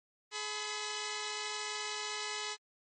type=tone pair together; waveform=5% pulse; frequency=423.5 / 1007.3 Hz; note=G#4 / B5; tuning=+34 / +34 cents; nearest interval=octave + minor third; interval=1500 cents; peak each=-27 dBFS; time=0.31-2.57 s; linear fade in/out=50 ms; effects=MP3 32 kbps